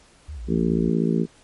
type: tone with vibrato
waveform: sine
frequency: 65.41 Hz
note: C2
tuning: in tune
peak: -31 dBFS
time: 0.28-0.9 s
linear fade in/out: 10 ms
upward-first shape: sine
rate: 5 Hz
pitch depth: 280 cents each way
type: harmonic tone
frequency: 56.3 Hz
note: A1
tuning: 40 cents sharp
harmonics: 3 / 4 / 5 / 6 / 7 / 8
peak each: -22 / -23 / -29 / -28 / -27 / -33 dBFS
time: 0.47-1.27 s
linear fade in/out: 50 ms
effects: pink hiss -54 dBFS RMS until 1.43 s + MP3 48 kbps